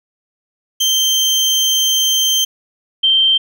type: tone pair in turn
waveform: 30% pulse / sine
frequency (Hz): 3136 / 3136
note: G7 / G7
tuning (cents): 0 / 0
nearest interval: unison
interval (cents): 0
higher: neither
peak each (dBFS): -9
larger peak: neither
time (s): 0.8-2.45 / 3.03-3.38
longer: first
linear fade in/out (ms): 10
effects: none